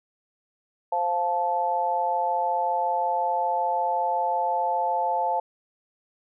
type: chord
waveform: sine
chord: F major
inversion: second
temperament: just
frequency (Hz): 523.8 / 698.5 / 873.1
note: C5 / F5 / A5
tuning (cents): +2 / 0 / -14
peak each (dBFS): -30 / -27 / -24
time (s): 0.92-5.4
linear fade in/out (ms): 5
effects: none